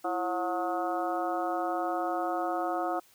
harmonic tone with a mistuned harmonic, 181.1 Hz, F#3, 37 cents flat, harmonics 2 / 3 / 4 / 5 / 6 / 7 / 8, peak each -34 / -37 / -31 / -43 / -42 / -36 / -46 dBFS, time 0.04-3 s, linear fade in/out 10 ms, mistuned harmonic 2, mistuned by -130 cents, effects white hiss -61 dBFS RMS until 3.14 s + high-pass 60 Hz 12 dB/octave

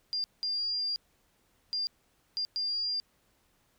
sine tone bursts at uneven times, 4799 Hz, D8, 37 cents sharp, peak -29 dBFS, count 5, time 0.13-0.24 / 0.43-0.96 / 1.73-1.87 / 2.37-2.45 / 2.56-3 s, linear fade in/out 0 ms, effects pink hiss -70 dBFS RMS until 3.78 s

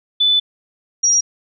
sine tone pair in turn, 3495 / 5696 Hz, A7 / F8, -12 / +33 cents, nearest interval minor sixth, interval 845 cents, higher second, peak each -11 dBFS, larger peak neither, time 0.2-0.4 / 1.03-1.21 s, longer first, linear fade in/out 10 ms, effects none

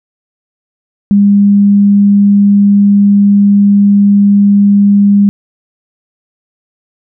sine tone, 201.9 Hz, G#3, 49 cents flat, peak -3 dBFS, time 1.11-5.29 s, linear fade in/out 0 ms, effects none

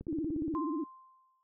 click train, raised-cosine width 3 ms, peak -29 dBFS, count 10, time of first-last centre 0.01-0.539 s, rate 17 Hz
sine tone with vibrato, 310 Hz, D#4, 6 cents flat, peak -31 dBFS, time 0.08-0.84 s, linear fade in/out 5 ms, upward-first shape sine, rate 17 Hz, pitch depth 150 cents each way
sine tone with exponential decay, 1045 Hz, C6, 2 cents flat, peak -34 dBFS, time 0.55-1.43 s, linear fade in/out 0 ms, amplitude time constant 190 ms
effects noise-tail reverb RT60 0.1 s tail -23 dB re dry

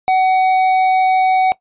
sine tone with tanh clipping, 751 Hz, F#5, 26 cents sharp, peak -12 dBFS, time 0.08-1.52 s, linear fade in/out 0 ms, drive 9 dB, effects noise-tail reverb RT60 0.1 s tail -19 dB re dry + resampled to 8000 Hz

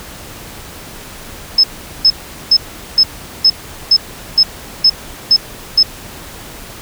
sine tone bursts, 5200 Hz, E8, 24 cents flat, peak -4 dBFS, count 10, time 1.58-5.83 s, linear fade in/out 5 ms, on 56 ms, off 410 ms, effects pink hiss -32 dBFS RMS until 6.81 s

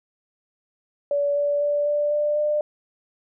sine tone with pitch steps, 573 / 578 / 583 / 588.1 / 593.2 / 598.4 Hz, D5 / D5 / D5 / D5 / D5 / D5, -43 / -28 / -13 / +2 / +17 / +32 cents, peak -19 dBFS, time 1.11-2.61 s, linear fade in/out 2 ms, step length 250 ms, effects none

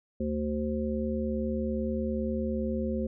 harmonic tone, 74.8 Hz, D2, 32 cents sharp, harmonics 1 / 3 / 5 / 7, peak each -35 / -30 / -36 / -35 dBFS, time 0.2-3.07 s, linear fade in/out 5 ms, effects none

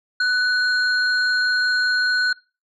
sine tone pair together, 1491 / 4217 Hz, F#6 / C8, +13 / +13 cents, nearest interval octave + tritone, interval 1800 cents, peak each -16 / -22 dBFS, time 0.2-2.33 s, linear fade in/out 5 ms, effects noise-tail reverb RT60 0.3 s tail -22 dB re dry + tanh soft clip ceiling -12 dBFS

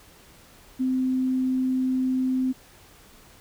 sine tone, 258.4 Hz, C4, 21 cents flat, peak -21 dBFS, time 0.79-2.53 s, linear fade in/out 20 ms, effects pink hiss -52 dBFS RMS until 3.4 s

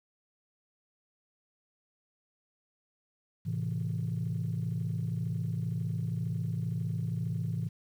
sine chord, A minor, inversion none, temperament just, 110 / 132 / 165 Hz, A2 / C3 / E3, 0 / +16 / +2 cents, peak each -33 / -35 / -33 dBFS, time 3.45-7.69 s, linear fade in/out 20 ms, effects tanh soft clip ceiling -24 dBFS + 10-bit

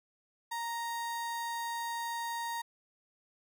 35% pulse tone, 932.3 Hz, A#5, in tune, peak -33 dBFS, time 0.51-2.62 s, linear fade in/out 10 ms, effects none

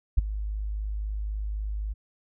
sine tone with ADSR envelope, 51.91 Hz, G#1, in tune, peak -12 dBFS, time 0.17-1.94 s, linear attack 14 ms, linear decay 13 ms, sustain -16 dB, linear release 21 ms, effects none

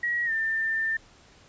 sine tone with pitch glide, 1909 to 1791.5 Hz, A#6 to A6, +41 to +31 cents, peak -24 dBFS, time 0.03-0.97 s, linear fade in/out 5 ms, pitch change -110 cents, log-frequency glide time 0.25-0.31 s, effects pink hiss -55 dBFS RMS until 1.48 s + resampled to 16000 Hz

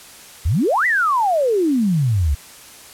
sine exponential two-way sweep, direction up then down, 65.6 to 2037 to 65.6 Hz, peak -14 dBFS, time 0.45-2.35 s, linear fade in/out 10 ms, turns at 0.86 s, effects white hiss -41 dBFS RMS until 2.93 s + low-pass 12000 Hz 12 dB/octave

